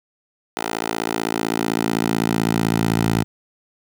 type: tone with high-pass filter sweep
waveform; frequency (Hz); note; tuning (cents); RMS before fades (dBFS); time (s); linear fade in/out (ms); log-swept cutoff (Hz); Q
10% pulse; 55.8; A1; +25; -21; 0.57-3.24; 0; 520 to 110; 1.1
effects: none